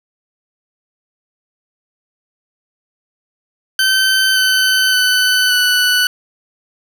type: tone with pitch steps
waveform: 20% pulse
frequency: 1540 / 1522.3 / 1504.8 / 1487.5 Hz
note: G6 / F#6 / F#6 / F#6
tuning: -31 / +49 / +29 / +9 cents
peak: -6 dBFS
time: 3.79-6.07 s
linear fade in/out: 2 ms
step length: 570 ms
effects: none